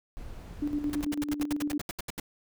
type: noise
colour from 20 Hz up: brown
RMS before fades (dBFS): -42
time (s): 0.17-1.04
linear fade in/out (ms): 0
type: tone with tremolo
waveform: sine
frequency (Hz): 293.7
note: D4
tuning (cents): 0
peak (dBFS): -26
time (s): 0.62-1.78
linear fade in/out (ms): 5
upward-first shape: square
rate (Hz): 9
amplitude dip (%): 60
type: noise bursts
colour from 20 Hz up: pink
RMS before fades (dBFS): -35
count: 14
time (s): 0.93-2.199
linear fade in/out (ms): 2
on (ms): 21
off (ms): 75
effects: none